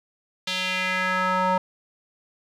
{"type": "tone with band-pass filter sweep", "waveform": "square", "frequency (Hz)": 185, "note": "F#3", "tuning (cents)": 0, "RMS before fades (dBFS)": -24, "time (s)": [0.47, 1.58], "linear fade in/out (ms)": 5, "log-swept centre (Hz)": [3600, 890], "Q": 2.3, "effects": []}